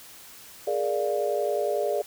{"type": "chord", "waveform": "sine", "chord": "Bb dominant seventh", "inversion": "third", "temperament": "equal", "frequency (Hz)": [415.3, 466.2, 587.3, 698.5], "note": ["Ab4", "Bb4", "D5", "F5"], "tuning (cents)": [0, 0, 0, 0], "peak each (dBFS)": [-28, -31, -27, -32], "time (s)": [0.67, 2.02], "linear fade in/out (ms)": 5, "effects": ["white hiss -47 dBFS RMS until 2.06 s"]}